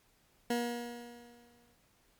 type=tone with exponential decay; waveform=20% pulse; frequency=238.7 Hz; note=A#3; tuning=41 cents sharp; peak=-24 dBFS; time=0.5-1.75 s; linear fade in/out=5 ms; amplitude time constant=270 ms; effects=pink hiss -69 dBFS RMS until 2.19 s + MP3 96 kbps